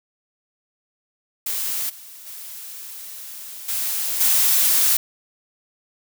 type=noise with level steps; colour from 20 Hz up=blue; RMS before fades=-25 / -41 / -36 / -24 / -17 dBFS; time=1.46-4.97 s; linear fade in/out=5 ms; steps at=1.89 / 2.26 / 3.68 / 4.2 s; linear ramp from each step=10 ms; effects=none